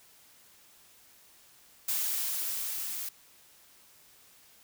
blue noise with level ramp, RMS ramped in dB -30 to -37 dBFS, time 1.88-3.09 s, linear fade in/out 5 ms, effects white hiss -59 dBFS RMS until 4.63 s

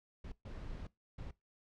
brown noise bursts at uneven times, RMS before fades -45 dBFS, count 3, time 0.24-0.32 / 0.45-0.87 / 1.18-1.31 s, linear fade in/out 5 ms, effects noise-tail reverb RT60 0.2 s tail -21 dB re dry + low-pass 5000 Hz 12 dB/octave

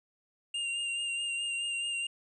square tone with vibrato, 2794 Hz, F7, in tune, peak -32 dBFS, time 0.54-2.07 s, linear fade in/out 5 ms, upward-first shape sine, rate 4.7 Hz, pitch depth 23 cents each way, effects resampled to 22050 Hz

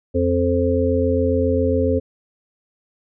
harmonic tone, 87.31 Hz, F2, in tune, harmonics 1 / 3 / 5 / 6, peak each -21 / -21 / -21 / -21 dBFS, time 0.14-2 s, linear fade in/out 20 ms, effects none

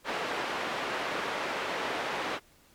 pink band-pass noise, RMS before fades -33 dBFS, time 0.04-2.4 s, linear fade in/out 50 ms, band 420 to 2700 Hz, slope 12 dB/octave, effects pink hiss -61 dBFS RMS until 2.74 s + MP3 96 kbps

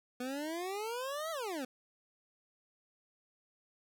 25% pulse exponential two-way sweep, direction up then down, 244.2 to 667 to 244.2 Hz, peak -33 dBFS, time 0.2-1.65 s, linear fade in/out 5 ms, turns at 1.31 s, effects none

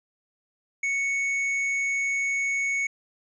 sine tone with hard clipping, 2217 Hz, C#7, in tune, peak -25 dBFS, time 0.83-2.87 s, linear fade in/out 5 ms, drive 6 dB, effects resampled to 16000 Hz

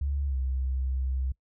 sine tone with pitch glide, 70.3 to 65.21 Hz, C#2 to C2, +25 to -5 cents, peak -26 dBFS, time 0.01-1.32 s, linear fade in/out 5 ms, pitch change -130 cents, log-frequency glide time 0.27-0.36 s, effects noise-tail reverb RT60 0.1 s tail -23 dB re dry

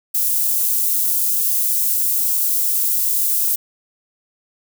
white high-pass noise, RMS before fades -18 dBFS, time 0.14-3.56 s, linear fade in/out 10 ms, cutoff 11000 Hz, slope 12 dB/octave, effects none

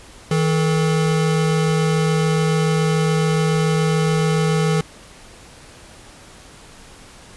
square tone pair together, 159.61 / 431.8 Hz, D#3 / A4, +44 / -33 cents, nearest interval octave + perfect fourth, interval 1723 cents, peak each -17 / -23 dBFS, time 0.31-4.81 s, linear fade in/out 2 ms, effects pink hiss -43 dBFS RMS until 7.36 s + resampled to 24000 Hz

